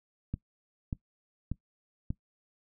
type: click train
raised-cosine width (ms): 5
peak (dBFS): -20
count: 4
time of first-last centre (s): 0.34-2.105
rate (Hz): 1.7
effects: noise-tail reverb RT60 0.1 s tail -20 dB re dry